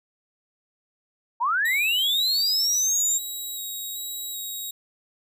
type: linear sweep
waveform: sine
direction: up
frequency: 886 to 7460 Hz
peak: -20 dBFS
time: 1.4-3.19 s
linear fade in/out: 20 ms
type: tone with vibrato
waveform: 10% pulse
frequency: 3826 Hz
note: A#7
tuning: 44 cents sharp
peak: -24 dBFS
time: 1.65-4.71 s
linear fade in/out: 5 ms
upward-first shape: square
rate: 1.3 Hz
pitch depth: 13 cents each way
effects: none